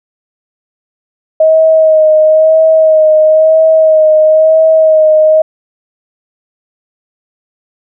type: tone with vibrato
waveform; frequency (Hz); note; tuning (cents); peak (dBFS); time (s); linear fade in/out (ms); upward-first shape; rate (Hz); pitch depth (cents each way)
sine; 630; D#5; +21; -3; 1.4-5.42; 5; sine; 1; 26
effects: none